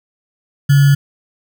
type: tone with sample-and-hold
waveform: sine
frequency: 140.7 Hz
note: C#3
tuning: 26 cents sharp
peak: -6 dBFS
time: 0.69-0.95 s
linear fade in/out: 10 ms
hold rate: 1575 Hz
effects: none